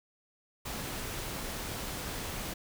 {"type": "noise", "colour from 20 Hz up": "pink", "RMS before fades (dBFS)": -38, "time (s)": [0.65, 2.54], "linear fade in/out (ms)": 10, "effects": []}